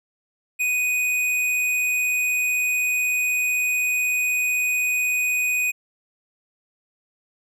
sine tone with tanh clipping, 2489 Hz, D#7, in tune, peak -21 dBFS, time 0.59-5.72 s, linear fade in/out 20 ms, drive 16 dB, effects none

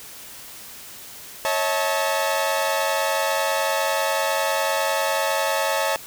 sawtooth tone cluster, 552 / 642 / 878 Hz, C#5 / E5 / A5, -7 / -46 / -4 cents, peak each -21 dBFS, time 1.45-5.96 s, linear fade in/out 0 ms, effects white hiss -40 dBFS RMS until 6.06 s

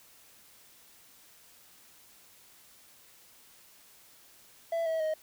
triangle tone with pitch steps, 666 / 645.9 / 626.4 Hz, E5 / E5 / D#5, +18 / -35 / +11 cents, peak -26 dBFS, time 4.72-5.14 s, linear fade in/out 5 ms, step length 140 ms, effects white hiss -58 dBFS RMS until 5.22 s

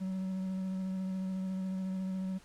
triangle tone with vibrato, 188.4 Hz, F#3, 32 cents sharp, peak -31 dBFS, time 0-2.39 s, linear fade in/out 20 ms, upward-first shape sine, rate 14 Hz, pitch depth 15 cents each way, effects pink hiss -60 dBFS RMS until 2.44 s + low-pass 10000 Hz 12 dB/octave

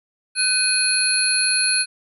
sine tone cluster, 1510 / 2498 / 4216 / 4408 / 10160 Hz, F#6 / D#7 / C8 / C#8 / D#9, +35 / +6 / +12 / -11 / +35 cents, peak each -25 / -24 / -22 / -28 / -20 dBFS, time 0.35-1.86 s, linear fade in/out 50 ms, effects none

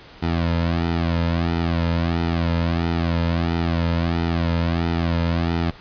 sawtooth tone with flanger, 84.1 Hz, E2, 35 cents sharp, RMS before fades -21 dBFS, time 0.22-5.71 s, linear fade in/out 10 ms, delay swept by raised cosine 1.8 to 2.68 ms, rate 1.5 Hz, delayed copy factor -0.8, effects pink hiss -44 dBFS RMS until 5.8 s + resampled to 11025 Hz

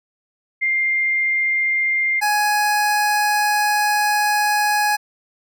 sine / 25% pulse tone pair in turn, 2105 / 835.4 Hz, C7 / G#5, +10 / +10 cents, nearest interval octave + major third, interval 1600 cents, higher first, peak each -16 / -12 dBFS, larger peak second, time 0.61-2.21 / 2.21-4.97 s, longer second, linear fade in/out 20 ms, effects none

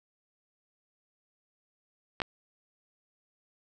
clicks, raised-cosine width 0.3 ms, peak -18 / -12 dBFS, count 2, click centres 2.202 / 2.218 s, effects none

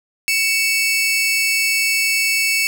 sawtooth tone pair together, 2237 / 2645 Hz, C#7 / E7, +15 / +5 cents, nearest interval minor third, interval 290 cents, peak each -15 dBFS, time 0.28-2.67 s, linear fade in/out 0 ms, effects none

